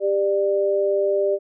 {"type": "tone pair together", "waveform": "sine", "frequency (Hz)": [396.4, 594], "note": ["G4", "D5"], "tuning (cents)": [19, 20], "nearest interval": "perfect fifth", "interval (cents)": 701, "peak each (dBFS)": -20, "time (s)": [0, 1.39], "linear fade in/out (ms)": 50, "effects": []}